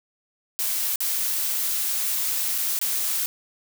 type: noise with dropouts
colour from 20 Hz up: blue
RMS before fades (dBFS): -25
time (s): 0.59-3.26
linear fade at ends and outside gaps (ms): 0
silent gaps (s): 0.958-1.005 / 2.579-2.583 / 2.79-2.814
effects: none